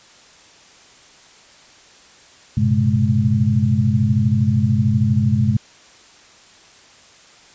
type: tone cluster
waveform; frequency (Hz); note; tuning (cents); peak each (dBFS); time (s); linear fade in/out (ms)
sine; 99.6 / 118.4 / 131.4 / 210.9; G2 / A#2 / C3 / G#3; +28 / +27 / +8 / +27; -19; 2.57-5.57; 5
effects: white hiss -47 dBFS RMS until 7.54 s + resampled to 16000 Hz